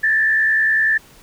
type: tone with frequency modulation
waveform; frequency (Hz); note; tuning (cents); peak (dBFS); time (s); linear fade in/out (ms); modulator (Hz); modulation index
sine; 1760; A6; 0; -13; 0.03-0.98; 10; 70.2; 0.68
effects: pink hiss -47 dBFS RMS until 1.22 s